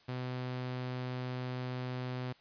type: tone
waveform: sawtooth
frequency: 126.4 Hz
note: B2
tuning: 41 cents sharp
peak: -32 dBFS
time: 0.08-2.33 s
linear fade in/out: 10 ms
effects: white hiss -63 dBFS RMS until 2.4 s + resampled to 11025 Hz